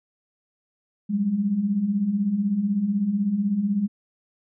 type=beating tone pair; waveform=sine; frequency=188.9 / 204.9 Hz; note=F#3 / G#3; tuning=+36 / -23 cents; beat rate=16 Hz; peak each=-28 / -21 dBFS; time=1.09-3.88 s; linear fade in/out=20 ms; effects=none

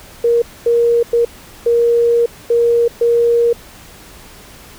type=tone bursts at uneven times; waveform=sine; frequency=470.5 Hz; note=A#4; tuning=16 cents sharp; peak=-9 dBFS; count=6; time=0.24-0.42 / 0.66-1.03 / 1.13-1.25 / 1.66-2.26 / 2.5-2.88 / 3.01-3.53 s; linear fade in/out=5 ms; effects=pink hiss -39 dBFS RMS until 4.78 s

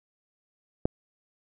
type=click; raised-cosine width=2 ms; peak=-10 dBFS; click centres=0.855 s; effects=none

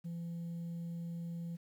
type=tone; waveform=sine; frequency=169.5 Hz; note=E3; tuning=49 cents sharp; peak=-36 dBFS; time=0.04-1.57 s; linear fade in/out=20 ms; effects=tanh soft clip ceiling -38 dBFS + 11-bit

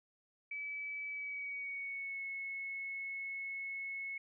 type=tone with pitch glide; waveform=sine; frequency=2296 to 2192 Hz; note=D7 to C#7; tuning=-40 to -20 cents; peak=-39 dBFS; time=0.51-4.18 s; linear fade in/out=5 ms; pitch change=-80 cents; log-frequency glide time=1.09-2.23 s; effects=none

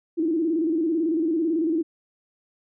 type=tone with vibrato; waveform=sine; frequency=324.7 Hz; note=E4; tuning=26 cents flat; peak=-20 dBFS; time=0.17-1.83 s; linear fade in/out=20 ms; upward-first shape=square; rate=18 Hz; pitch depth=80 cents each way; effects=none

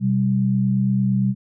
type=tone pair together; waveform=sine; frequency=126.8 / 195.54 Hz; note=B2 / G3; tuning=+46 / -4 cents; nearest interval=perfect fifth; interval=750 cents; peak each=-20 / -18 dBFS; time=0-1.35 s; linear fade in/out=50 ms; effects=none

